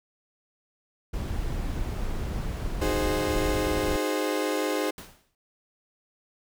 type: noise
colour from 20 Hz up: brown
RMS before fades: -30 dBFS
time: 1.13-3.97 s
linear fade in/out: 10 ms
type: chord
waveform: 35% pulse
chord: Ab dominant seventh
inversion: second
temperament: equal with one note detuned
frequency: 309.3 / 370 / 415.3 / 523.3 Hz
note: Eb4 / Gb4 / Ab4 / C5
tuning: -10 / 0 / 0 / 0 cents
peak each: -28 / -32 / -29 / -29 dBFS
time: 2.81-4.91 s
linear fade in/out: 10 ms
type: noise with exponential decay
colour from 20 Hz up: pink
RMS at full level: -39 dBFS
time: 4.98-5.35 s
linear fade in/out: 1 ms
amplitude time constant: 80 ms
effects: none